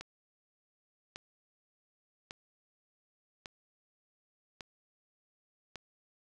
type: click train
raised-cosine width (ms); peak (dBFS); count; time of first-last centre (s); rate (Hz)
0.2; -25; 6; 0.01-5.757; 0.87
effects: none